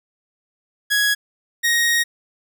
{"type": "tone pair in turn", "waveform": "sawtooth", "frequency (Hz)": [1667, 1874.4], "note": ["G#6", "A#6"], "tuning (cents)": [6, 9], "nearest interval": "major second", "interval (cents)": 203, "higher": "second", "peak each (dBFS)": -12, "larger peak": "neither", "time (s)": [[0.9, 1.15], [1.63, 2.04]], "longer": "second", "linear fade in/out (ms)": 20, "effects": []}